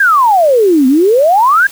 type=exponential two-way sweep; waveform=sine; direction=down then up; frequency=1661.2 to 250 to 1661.2 Hz; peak=-5 dBFS; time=0-1.67 s; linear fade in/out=5 ms; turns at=0.87 s; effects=white hiss -33 dBFS RMS until 1.71 s